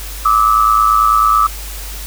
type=tone pair together; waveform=sine; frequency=1174.9 / 1284 Hz; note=D6 / E6; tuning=0 / -46 cents; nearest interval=major second; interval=154 cents; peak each=-11 dBFS; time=0.25-1.47 s; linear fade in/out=5 ms; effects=added 50 Hz sine -26 dBFS peak until 2.06 s + white hiss -30 dBFS RMS until 2.06 s

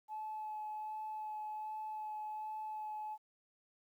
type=tone with vibrato; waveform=sine; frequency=859 Hz; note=A5; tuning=42 cents flat; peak=-39 dBFS; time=0.08-3.18 s; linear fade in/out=50 ms; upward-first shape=sine; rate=1.3 Hz; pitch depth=10 cents each way; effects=tanh soft clip ceiling -36 dBFS + 12-bit

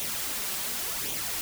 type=noise with flanger; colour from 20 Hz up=white; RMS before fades=-32 dBFS; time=0-1.41 s; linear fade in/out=0 ms; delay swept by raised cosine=0.3 to 5.4 ms; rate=0.9 Hz; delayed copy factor=+0.55; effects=none

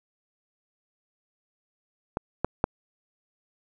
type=clicks; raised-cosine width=1 ms; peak=-13 / -9 / -6 dBFS; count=3; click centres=2.171 / 2.446 / 2.641 s; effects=none

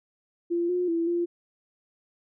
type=tone with pitch steps; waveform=sine; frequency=343.4 / 358.3 / 334 / 345.4 Hz; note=F4 / F4 / E4 / F4; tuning=-29 / +44 / +23 / -19 cents; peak=-23 dBFS; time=0.5-1.26 s; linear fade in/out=20 ms; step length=190 ms; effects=none

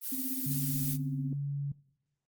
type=noise; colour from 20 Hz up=violet; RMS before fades=-35 dBFS; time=0.01-0.98 s; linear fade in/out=50 ms
type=tone with tremolo; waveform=sine; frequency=261.6 Hz; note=C4; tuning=in tune; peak=-33 dBFS; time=0.12-1.33 s; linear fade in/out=2 ms; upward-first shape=sine; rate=16 Hz; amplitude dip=70%
type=tone with pitch glide; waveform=sine; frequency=144.2 to 141.56 Hz; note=D3 to C#3; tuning=-31 to +37 cents; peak=-31 dBFS; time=0.46-1.72 s; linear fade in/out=5 ms; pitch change=-32 cents; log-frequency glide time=1.02-1.21 s
effects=noise-tail reverb RT60 0.9 s tail -23 dB re dry + Opus 24 kbps

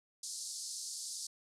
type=band-pass noise; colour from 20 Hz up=pink; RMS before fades=-43 dBFS; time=0.23-1.27 s; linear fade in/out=5 ms; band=4400 to 10000 Hz; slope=48 dB/octave; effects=none

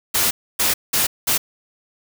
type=noise bursts at uneven times; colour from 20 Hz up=white; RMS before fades=-18 dBFS; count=4; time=0.14-0.31 / 0.59-0.74 / 0.93-1.07 / 1.27-1.38 s; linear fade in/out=10 ms; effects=none

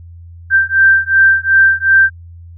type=beating tone pair; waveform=sine; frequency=1568 / 1570.7 Hz; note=G6 / G6; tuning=0 / +3 cents; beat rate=2.7 Hz; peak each=-10 dBFS; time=0.5-2.1 s; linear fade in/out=50 ms; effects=added 85 Hz sine -32 dBFS peak until 2.57 s

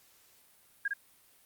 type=tone with echo; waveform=sine; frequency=1626 Hz; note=G#6; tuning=37 cents flat; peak=-28 dBFS; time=0.85-0.88 s; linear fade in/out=5 ms; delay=56 ms; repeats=1; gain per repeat=-2 dB; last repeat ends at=0.936 s; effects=white hiss -63 dBFS RMS until 1.45 s + Opus 48 kbps

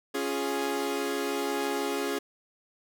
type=chord; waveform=sawtooth; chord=Db major; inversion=none; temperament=equal; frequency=277.2 / 349.2 / 415.3 Hz; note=Db4 / F4 / Ab4; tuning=0 / 0 / 0 cents; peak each=-29 / -31 / -27 dBFS; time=0.14-2.19 s; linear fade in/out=10 ms; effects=none

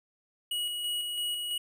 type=tone with tremolo; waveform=square; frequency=2910 Hz; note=F#7; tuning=29 cents flat; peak=-30 dBFS; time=0.51-1.58 s; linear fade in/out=5 ms; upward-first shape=square; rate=3 Hz; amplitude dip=30%; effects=none

